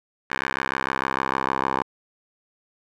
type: tone with band-pass filter sweep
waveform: 10% pulse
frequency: 66.6 Hz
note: C2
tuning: 31 cents sharp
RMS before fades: -26 dBFS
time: 0.3-1.83 s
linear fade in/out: 10 ms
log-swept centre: 1700 to 960 Hz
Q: 1.9
effects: none